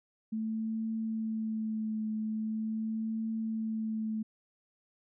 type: tone with vibrato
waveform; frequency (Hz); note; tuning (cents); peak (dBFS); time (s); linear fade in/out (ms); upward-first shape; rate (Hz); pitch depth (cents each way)
sine; 219.7; A3; -2; -31; 0.32-4.23; 10; triangle; 0.42; 25
effects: none